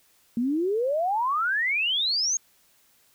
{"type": "exponential sweep", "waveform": "sine", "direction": "up", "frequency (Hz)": [226.9, 6645], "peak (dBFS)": -22, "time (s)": [0.37, 2.37], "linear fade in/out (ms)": 2, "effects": ["white hiss -62 dBFS RMS until 3.14 s"]}